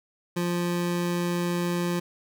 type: tone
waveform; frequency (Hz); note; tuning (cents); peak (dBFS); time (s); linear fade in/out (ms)
25% pulse; 174.61; F3; 0; -21; 0.36-2; 10
effects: none